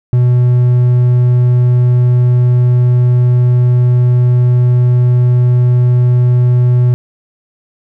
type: tone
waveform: triangle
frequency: 123.4 Hz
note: B2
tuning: 1 cent flat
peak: -4 dBFS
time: 0.13-6.94 s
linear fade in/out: 0 ms
effects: none